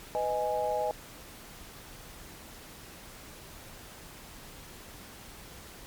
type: chord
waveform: sine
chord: G# minor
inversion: first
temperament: equal with one note detuned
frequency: 499.9 / 622.3 / 830.6 Hz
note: B4 / D#5 / G#5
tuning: +21 / 0 / 0 cents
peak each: -33 / -31 / -31 dBFS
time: 0.15-0.91 s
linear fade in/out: 0 ms
effects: pink hiss -48 dBFS RMS until 5.86 s + MP3 96 kbps